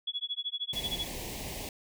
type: tone with tremolo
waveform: sine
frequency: 3377 Hz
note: G#7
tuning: 28 cents sharp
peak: -29 dBFS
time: 0.07-1.07 s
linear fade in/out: 5 ms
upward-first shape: sine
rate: 13 Hz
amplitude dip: 100%
type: band-stop noise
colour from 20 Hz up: pink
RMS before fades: -39 dBFS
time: 0.73-1.69 s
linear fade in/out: 2 ms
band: 970 to 1900 Hz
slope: 48 dB/octave
effects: none